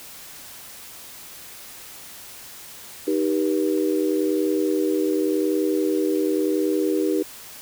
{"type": "chord", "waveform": "sine", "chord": "Eb augmented", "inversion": "none", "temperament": "equal with one note detuned", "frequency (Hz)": [311.1, 392, 482.6], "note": ["Eb4", "G4", "B4"], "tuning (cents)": [0, 0, -40], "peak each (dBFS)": [-22, -23, -26], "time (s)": [3.07, 7.23], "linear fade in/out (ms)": 10, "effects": ["white hiss -41 dBFS RMS until 7.61 s"]}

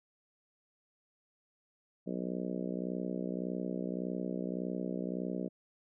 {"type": "harmonic tone", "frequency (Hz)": 61.74, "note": "B1", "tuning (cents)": 0, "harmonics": [3, 4, 5, 6, 7, 8, 9, 10], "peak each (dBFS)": [-38, -40, -42, -44, -45, -46, -47, -48], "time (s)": [2.06, 5.49], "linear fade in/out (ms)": 20, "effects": []}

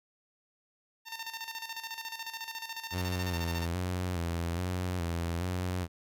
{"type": "tone with tremolo", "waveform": "10% pulse", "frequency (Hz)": 906, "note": "A#5", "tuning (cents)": -50, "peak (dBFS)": -28, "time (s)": [1.05, 3.68], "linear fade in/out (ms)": 50, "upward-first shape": "square", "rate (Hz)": 14, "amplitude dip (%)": 65}
{"type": "tone with vibrato", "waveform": "sawtooth", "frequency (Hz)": 87.7, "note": "F2", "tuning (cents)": 8, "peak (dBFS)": -27, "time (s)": [2.91, 5.88], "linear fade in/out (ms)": 50, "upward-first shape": "square", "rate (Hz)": 1.2, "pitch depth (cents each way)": 59}
{"effects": []}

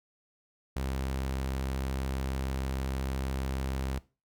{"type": "tone", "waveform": "sawtooth", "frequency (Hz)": 66.4, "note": "C2", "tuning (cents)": 26, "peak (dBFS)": -27, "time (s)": [0.76, 3.99], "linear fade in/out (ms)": 5, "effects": ["noise-tail reverb RT60 0.3 s tail -19 dB re dry"]}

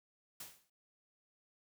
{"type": "noise with exponential decay", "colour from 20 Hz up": "white", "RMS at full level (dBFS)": -44, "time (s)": [0.4, 0.7], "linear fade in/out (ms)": 5, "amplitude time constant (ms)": 65, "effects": []}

